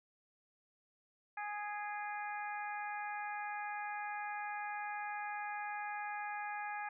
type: harmonic tone with a mistuned harmonic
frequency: 415.3 Hz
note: G#4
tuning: in tune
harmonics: 2 / 3 / 4 / 5 / 6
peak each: -41 / -49 / -45 / -50 / -51 dBFS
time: 1.37-6.89 s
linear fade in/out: 5 ms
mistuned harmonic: 6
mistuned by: -40 cents
effects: none